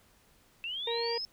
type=linear sweep; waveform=sine; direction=up; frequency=2637 to 5300 Hz; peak=-34 dBFS; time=0.64-1.25 s; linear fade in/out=0 ms
type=harmonic tone; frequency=466.2 Hz; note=A#4; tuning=in tune; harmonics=1 / 2 / 4 / 5 / 6 / 7; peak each=-32 / -38 / -44 / -46 / -48 / -49 dBFS; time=0.87-1.18 s; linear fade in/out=5 ms
effects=pink hiss -64 dBFS RMS until 1.32 s